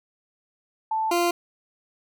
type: tone pair in turn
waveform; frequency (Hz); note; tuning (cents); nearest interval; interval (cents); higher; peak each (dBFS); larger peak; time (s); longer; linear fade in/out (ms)
sine / 20% pulse; 880 / 346.8; A5 / F4; 0 / -12; octave + major third; 1612; first; -22 / -15; second; 0.91-1.11 / 1.11-1.31; neither; 5
effects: none